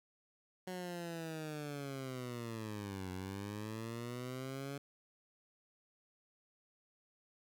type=linear two-way sweep; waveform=15% pulse; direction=down then up; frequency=185 to 91.3 to 141.7 Hz; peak=-35 dBFS; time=0.67-4.78 s; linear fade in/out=5 ms; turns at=3.11 s; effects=none